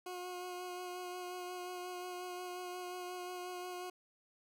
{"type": "tone with vibrato", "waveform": "20% pulse", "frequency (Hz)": 360.6, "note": "F#4", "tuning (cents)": -45, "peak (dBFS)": -37, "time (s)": [0.06, 3.9], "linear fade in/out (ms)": 5, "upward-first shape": "sine", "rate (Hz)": 5.6, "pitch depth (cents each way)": 16, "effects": []}